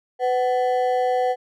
triangle ring-modulated tone, 626 Hz, D#5, 10 cents sharp, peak -13 dBFS, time 0.19-1.36 s, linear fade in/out 50 ms, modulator 124 Hz, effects none

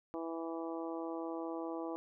harmonic tone, 164.81 Hz, E3, in tune, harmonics 2 / 3 / 4 / 5 / 6 / 7, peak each -40 / -44 / -46 / -48 / -50 / -51 dBFS, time 0.14-1.96 s, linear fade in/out 0 ms, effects none

